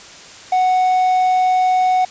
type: tone with quantisation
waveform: triangle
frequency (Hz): 740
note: F#5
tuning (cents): 0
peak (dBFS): -10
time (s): 0.52-2.05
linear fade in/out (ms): 5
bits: 6
effects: white hiss -38 dBFS RMS until 2.1 s + resampled to 16000 Hz